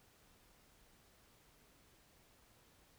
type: silence
effects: pink hiss -68 dBFS RMS until 2.98 s